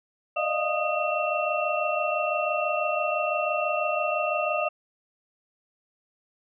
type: tone cluster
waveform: sine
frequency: 598 / 624 / 699 / 1242 / 2706 Hz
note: D5 / D#5 / F5 / D#6 / E7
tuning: +31 / +5 / +1 / -3 / +45 cents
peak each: -30 dBFS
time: 0.36-4.69 s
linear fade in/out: 10 ms
effects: none